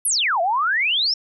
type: exponential two-way sweep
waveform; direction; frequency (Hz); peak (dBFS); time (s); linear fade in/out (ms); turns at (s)
sine; down then up; 11840 to 653 to 5540; -17; 0.05-1.14; 5; 0.41
effects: none